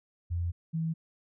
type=tone pair in turn; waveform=sine; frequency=86.2 / 162.44 Hz; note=F2 / E3; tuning=-22 / -25 cents; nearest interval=major seventh; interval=1097 cents; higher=second; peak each=-28 / -28 dBFS; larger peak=neither; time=0.3-0.52 / 0.73-0.94 s; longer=first; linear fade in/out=20 ms; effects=none